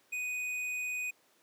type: tone with tanh clipping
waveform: triangle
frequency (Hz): 2489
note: D#7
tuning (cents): 0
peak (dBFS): -35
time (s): 0.12-1.11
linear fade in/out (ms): 10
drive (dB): 14
effects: pink hiss -67 dBFS RMS until 1.42 s + high-pass 300 Hz 12 dB/octave